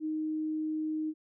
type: tone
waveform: sine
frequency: 311.1 Hz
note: D#4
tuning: in tune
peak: -30 dBFS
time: 0-1.14 s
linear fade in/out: 50 ms
effects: none